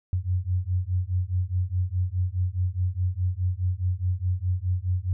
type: beating tone pair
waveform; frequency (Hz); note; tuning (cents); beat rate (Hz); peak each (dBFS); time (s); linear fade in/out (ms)
sine; 88.9 / 93.7; F2 / F#2; +31 / +22; 4.8; -26; 0.13-5.13; 0
effects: none